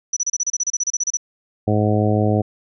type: tone bursts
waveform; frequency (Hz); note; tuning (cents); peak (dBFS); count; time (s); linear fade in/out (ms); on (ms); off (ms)
sine; 5920; F#8; 0; -17; 16; 0.13-1.171; 5; 36; 31
type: harmonic tone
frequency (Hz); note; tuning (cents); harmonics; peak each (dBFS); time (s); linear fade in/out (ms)
105.8; G#2; +33; 1 / 2 / 3 / 4 / 5 / 6 / 7; -18 / -21 / -23 / -24 / -25 / -26 / -26; 1.67-2.42; 10
effects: none